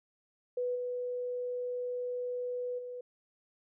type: tone with level steps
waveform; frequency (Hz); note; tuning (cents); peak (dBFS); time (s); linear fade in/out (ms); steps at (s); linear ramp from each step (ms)
sine; 493.9; B4; 0; -30 / -33 / -39; 0.57-3.01; 5; 0.75 / 2.78; 10
effects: none